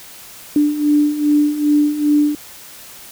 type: beating tone pair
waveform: sine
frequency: 293.7 / 296.2 Hz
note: D4 / D4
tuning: 0 / +15 cents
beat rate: 2.5 Hz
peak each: -18 / -13 dBFS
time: 0.56-2.35 s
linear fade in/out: 2 ms
effects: white hiss -38 dBFS RMS until 3.11 s